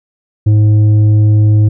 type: tone with tanh clipping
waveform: sine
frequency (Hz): 106.1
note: G#2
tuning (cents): +38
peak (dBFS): -6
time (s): 0.46-1.69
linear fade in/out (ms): 10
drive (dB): 6
effects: none